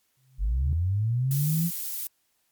sine tone with exponential growth, 130.81 Hz, C3, in tune, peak -26 dBFS, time 0.17-0.73 s, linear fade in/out 2 ms, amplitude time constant 120 ms
sine linear sweep, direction up, 44.6 to 174.61 Hz, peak -22 dBFS, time 0.38-1.71 s, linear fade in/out 50 ms
violet noise, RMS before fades -32 dBFS, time 1.31-2.07 s, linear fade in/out 2 ms
effects white hiss -71 dBFS RMS until 2.51 s + MP3 96 kbps

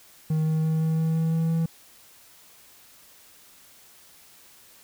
triangle tone with pitch steps, 156.9 / 157.9 / 158.91 / 159.92 / 160.94 / 161.96 / 163 / 164.04 Hz, D#3 / D#3 / D#3 / D#3 / E3 / E3 / E3 / E3, +15 / +26 / +37 / +48 / -41 / -30 / -19 / -8 cents, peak -19 dBFS, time 0.3-1.66 s, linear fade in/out 5 ms, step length 170 ms, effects white hiss -53 dBFS RMS until 4.83 s

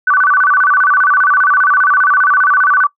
sine tone with vibrato, 1318.5 Hz, E6, in tune, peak -7 dBFS, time 0.07-2.87 s, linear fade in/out 5 ms, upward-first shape square, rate 15 Hz, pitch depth 230 cents each way, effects noise-tail reverb RT60 0.1 s tail -22 dB re dry

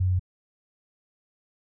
sine tone with pitch steps, 92.5 / 91.81 / 91.12 Hz, F#2 / F#2 / F#2, 0 / -13 / -26 cents, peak -20 dBFS, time 0-0.195 s, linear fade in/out 10 ms, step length 65 ms, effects none

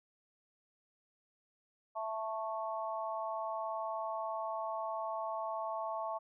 harmonic tone, 220.4 Hz, A3, 3 cents sharp, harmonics 3 / 4 / 5, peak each -39 / -40 / -41 dBFS, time 1.95-6.19 s, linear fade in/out 20 ms, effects none

